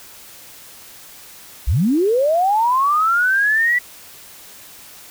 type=linear sweep; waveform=sine; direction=up; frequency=45.76 to 1975.5 Hz; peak=-13 dBFS; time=1.67-3.79 s; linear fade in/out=10 ms; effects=white hiss -41 dBFS RMS until 5.1 s